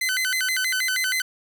sawtooth tone with vibrato, 1760 Hz, A6, in tune, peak -18 dBFS, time 0.01-1.22 s, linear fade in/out 5 ms, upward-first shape square, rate 6.3 Hz, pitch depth 260 cents each way, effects none

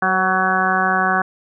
harmonic tone with a mistuned harmonic, 187.4 Hz, F#3, 22 cents sharp, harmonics 1 / 2 / 3 / 4 / 5 / 6 / 7 / 8 / 9, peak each -25 / -28 / -31 / -20 / -31 / -21 / -27 / -20 / -24 dBFS, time 0.02-1.22 s, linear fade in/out 5 ms, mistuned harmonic 3, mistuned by -41 cents, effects none

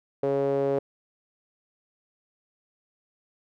sawtooth tone with band-pass filter, 138.4 Hz, C#3, 2 cents flat, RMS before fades -25 dBFS, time 0.23-0.79 s, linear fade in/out 5 ms, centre 480 Hz, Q 6.7, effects none

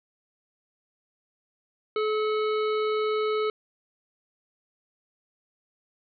harmonic tone with a mistuned harmonic, 429.2 Hz, A4, 43 cents flat, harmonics 1 / 3 / 5 / 7 / 9 / 10, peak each -24 / -31 / -38 / -43 / -44 / -47 dBFS, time 1.96-3.5 s, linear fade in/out 2 ms, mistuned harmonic 5, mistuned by +48 cents, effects none

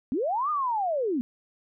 sine linear two-way sweep, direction up then down, 226 to 1244.5 to 226 Hz, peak -24 dBFS, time 0.12-1.21 s, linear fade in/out 0 ms, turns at 0.5 s, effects none

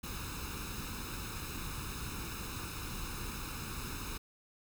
pink noise with comb filter, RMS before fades -41 dBFS, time 0.03-4.18 s, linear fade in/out 10 ms, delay 0.77 ms, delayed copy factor +0.75, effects none

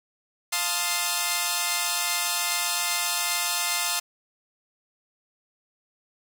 5% pulse chord, F dominant seventh, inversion none, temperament equal, 698.5 / 880 / 1046.5 / 1244.5 Hz, F5 / A5 / C6 / Eb6, 0 / 0 / 0 / 0 cents, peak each -18 dBFS, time 0.52-4 s, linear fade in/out 10 ms, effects none

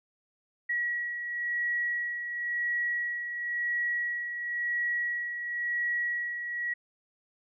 sine beating tone pair, 1918 / 1918.96 Hz, A#6 / A#6, +49 / +50 cents, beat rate 0.96 Hz, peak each -38 / -29 dBFS, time 0.69-6.74 s, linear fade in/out 10 ms, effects none

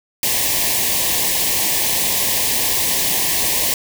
white band-stop noise, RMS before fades -18 dBFS, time 0.23-3.74 s, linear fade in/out 2 ms, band 1100 to 1700 Hz, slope 96 dB/octave, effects none

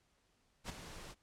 pink noise with ADSR envelope, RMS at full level -41 dBFS, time 0.64-1.15 s, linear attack 55 ms, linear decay 11 ms, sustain -9 dB, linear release 42 ms, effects pink hiss -75 dBFS RMS until 1.22 s + low-pass 9000 Hz 12 dB/octave

